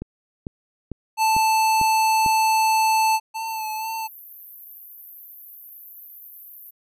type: click train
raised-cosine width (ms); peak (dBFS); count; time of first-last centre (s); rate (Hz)
3; -18; 6; 0.02-2.262; 2.23
type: tone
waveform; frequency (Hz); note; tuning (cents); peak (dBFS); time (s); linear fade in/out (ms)
square; 880; A5; 0; -17; 1.17-3.2; 50
type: tone with vibrato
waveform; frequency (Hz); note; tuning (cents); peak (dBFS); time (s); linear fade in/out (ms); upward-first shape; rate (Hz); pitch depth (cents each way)
square; 880; A5; 0; -27; 3.34-4.08; 20; sine; 2.1; 32
type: high-pass noise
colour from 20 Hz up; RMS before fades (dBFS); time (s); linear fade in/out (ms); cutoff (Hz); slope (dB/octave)
white; -37; 3.47-6.71; 10; 12000; 96
effects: resampled to 32000 Hz